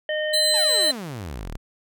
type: harmonic tone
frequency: 613 Hz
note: D#5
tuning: 26 cents flat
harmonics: 1 / 3 / 5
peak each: -24 / -28 / -32 dBFS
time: 0.09-0.91 s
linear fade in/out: 2 ms
type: tone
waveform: 35% pulse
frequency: 4051 Hz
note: B7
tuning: 43 cents sharp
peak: -17 dBFS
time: 0.33-0.92 s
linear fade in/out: 10 ms
type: exponential sweep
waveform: sawtooth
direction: down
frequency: 921 to 30.87 Hz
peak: -27 dBFS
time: 0.54-1.57 s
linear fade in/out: 0 ms
effects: none